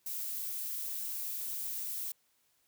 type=noise; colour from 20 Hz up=violet; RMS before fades=-38 dBFS; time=0.06-2.12 s; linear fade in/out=5 ms; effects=white hiss -73 dBFS RMS until 2.67 s